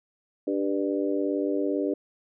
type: harmonic tone with a mistuned harmonic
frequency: 97.8 Hz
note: G2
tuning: 4 cents flat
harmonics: 3 / 4 / 5 / 6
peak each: -27 / -29 / -31 / -33 dBFS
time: 0.47-1.94 s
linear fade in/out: 5 ms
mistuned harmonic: 6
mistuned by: +27 cents
effects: none